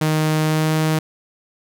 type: tone with pitch glide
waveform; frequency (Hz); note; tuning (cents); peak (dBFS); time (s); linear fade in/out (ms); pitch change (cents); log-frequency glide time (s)
sawtooth; 155.56 to 157; D#3 to D#3; 0 to +16; -12; 0.01-0.99; 5; +16; 0.43-0.73
effects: none